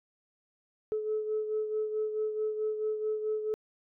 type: beating tone pair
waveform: sine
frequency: 430 / 434.6 Hz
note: A4 / A4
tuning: -40 / -21 cents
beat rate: 4.6 Hz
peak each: -29 / -37 dBFS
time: 0.92-3.54 s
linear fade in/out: 0 ms
effects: tanh soft clip ceiling -23 dBFS